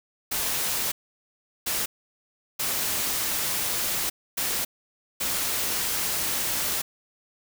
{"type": "noise bursts at uneven times", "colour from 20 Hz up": "white", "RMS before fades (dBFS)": -27, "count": 5, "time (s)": [[0.31, 0.92], [1.66, 1.86], [2.59, 4.1], [4.37, 4.65], [5.2, 6.82]], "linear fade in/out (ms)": 10, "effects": []}